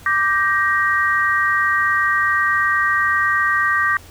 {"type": "chord", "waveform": "sine", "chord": "G minor", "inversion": "second", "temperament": "equal with one note detuned", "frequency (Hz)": [1174.7, 1568, 1884.1], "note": ["D6", "G6", "Bb6"], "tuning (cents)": [0, 0, 18], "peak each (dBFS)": [-19, -20, -18], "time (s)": [0.06, 3.97], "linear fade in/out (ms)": 2, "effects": ["added 87 Hz sine -43 dBFS peak until 4.1 s", "pink hiss -44 dBFS RMS until 4.1 s"]}